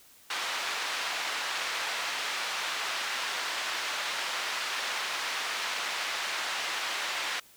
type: band-pass noise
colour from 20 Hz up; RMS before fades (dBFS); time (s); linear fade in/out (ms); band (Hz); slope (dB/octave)
pink; -33; 0.3-7.4; 5; 1100 to 4700; 12
effects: white hiss -57 dBFS RMS until 7.56 s